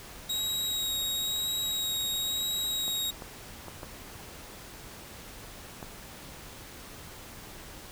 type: tone with vibrato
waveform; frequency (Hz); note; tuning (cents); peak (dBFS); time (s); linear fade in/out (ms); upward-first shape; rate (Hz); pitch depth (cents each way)
sawtooth; 3805; A#7; +35; -26; 0.29-3.11; 10; sine; 0.99; 12
type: clicks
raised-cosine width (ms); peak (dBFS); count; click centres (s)
1; -26; 5; 2.88 / 3.222 / 3.683 / 3.832 / 5.828
effects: pink hiss -46 dBFS RMS until 7.91 s